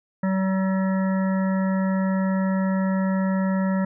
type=harmonic tone; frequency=190.4 Hz; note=F#3; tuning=50 cents sharp; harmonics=1 / 3 / 5 / 7 / 9 / 10; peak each=-20 / -30 / -34 / -37 / -39 / -40 dBFS; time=0.23-3.85 s; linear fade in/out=5 ms; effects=none